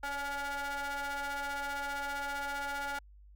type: ring-modulated tone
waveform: 40% pulse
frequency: 284.4 Hz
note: C#4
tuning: 45 cents sharp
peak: -31 dBFS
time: 0.03-2.99 s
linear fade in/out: 5 ms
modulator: 1130 Hz
effects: added 50 Hz sine -53 dBFS peak until 3.35 s